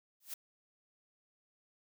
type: noise with exponential growth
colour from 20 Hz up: blue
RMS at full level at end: -37 dBFS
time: 0.2-0.34 s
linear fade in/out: 5 ms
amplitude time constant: 30 ms
effects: none